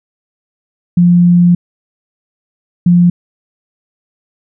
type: tone bursts at uneven times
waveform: sine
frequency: 175.1 Hz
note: F3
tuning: 5 cents sharp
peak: -4 dBFS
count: 2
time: 0.97-1.55 / 2.86-3.1 s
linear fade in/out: 5 ms
effects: none